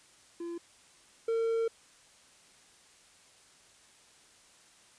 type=tone pair in turn; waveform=triangle; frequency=341.2 / 455.4 Hz; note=F4 / A#4; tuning=-40 / -40 cents; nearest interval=perfect fourth; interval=500 cents; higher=second; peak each=-34 / -25 dBFS; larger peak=second; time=0.4-0.58 / 1.28-1.68 s; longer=second; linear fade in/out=5 ms; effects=white hiss -60 dBFS RMS until 4.98 s + resampled to 22050 Hz